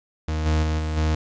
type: tone with level steps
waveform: 40% pulse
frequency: 77.9 Hz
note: D#2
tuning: 3 cents sharp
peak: -22 / -17 / -20 / -23 / -18 dBFS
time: 0.28-1.15 s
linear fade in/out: 5 ms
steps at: 0.45 / 0.62 / 0.78 / 0.96 s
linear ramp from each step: 20 ms
effects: resampled to 16000 Hz + 9-bit